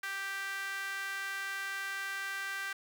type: tone with high-pass filter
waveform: sawtooth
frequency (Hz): 392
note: G4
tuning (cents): 0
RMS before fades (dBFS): -38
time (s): 0.03-2.73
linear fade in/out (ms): 5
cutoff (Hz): 1600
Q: 3.7
effects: none